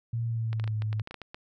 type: tone with pitch glide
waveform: sine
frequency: 116 to 107.61 Hz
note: A#2 to A2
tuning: -8 to -38 cents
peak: -27 dBFS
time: 0.13-1.02 s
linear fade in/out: 5 ms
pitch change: -130 cents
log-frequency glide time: 0.26-0.77 s
type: clicks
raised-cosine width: 0.3 ms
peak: -24 dBFS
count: 12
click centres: 0.53 / 0.598 / 0.641 / 0.677 / 0.821 / 0.929 / 0.997 / 1.074 / 1.11 / 1.143 / 1.217 / 1.345 s
effects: none